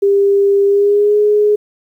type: tone with pitch glide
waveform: sine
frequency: 399 to 418.1 Hz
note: G4 to G#4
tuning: +31 to +12 cents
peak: -8 dBFS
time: 0.02-1.56 s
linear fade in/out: 10 ms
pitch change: +81 cents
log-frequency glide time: 0.66-1.17 s
effects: 8-bit